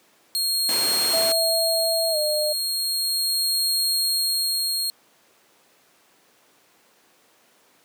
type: tone with tremolo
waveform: sawtooth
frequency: 4256 Hz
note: C8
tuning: 29 cents sharp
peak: -17 dBFS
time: 0.35-4.9 s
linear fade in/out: 0 ms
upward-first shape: sine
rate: 0.36 Hz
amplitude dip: 35%
type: noise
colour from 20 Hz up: pink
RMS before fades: -28 dBFS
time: 0.69-1.32 s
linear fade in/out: 0 ms
type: tone with pitch glide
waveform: sine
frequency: 659 to 604.3 Hz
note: E5 to D5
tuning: -1 to +49 cents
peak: -22 dBFS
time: 1.13-2.53 s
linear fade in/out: 10 ms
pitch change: -150 cents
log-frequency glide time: 2.11-2.17 s
effects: pink hiss -58 dBFS RMS until 7.84 s + high-pass 300 Hz 12 dB/octave